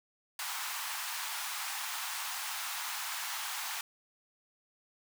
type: high-pass noise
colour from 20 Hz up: pink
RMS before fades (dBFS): -38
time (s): 0.39-3.81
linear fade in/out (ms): 2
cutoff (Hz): 810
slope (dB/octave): 48
effects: none